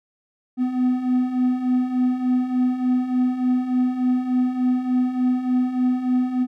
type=beating tone pair; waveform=triangle; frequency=249.3 / 252.7 Hz; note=B3 / B3; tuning=+16 / +40 cents; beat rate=3.4 Hz; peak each=-23 / -17 dBFS; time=0.57-6.47 s; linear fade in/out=50 ms; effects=none